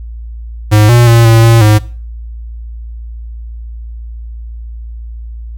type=tone with pitch steps; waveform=square; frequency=105.9 / 119.8 / 116.3 / 113.9 / 115.2 / 106.4 Hz; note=G#2 / A#2 / A#2 / A#2 / A#2 / G#2; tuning=+34 / +48 / -4 / -40 / -20 / +42 cents; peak=-4 dBFS; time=0.71-1.79 s; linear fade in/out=20 ms; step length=180 ms; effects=noise-tail reverb RT60 0.4 s tail -19 dB re dry + added 57 Hz sine -22 dBFS peak until 5.57 s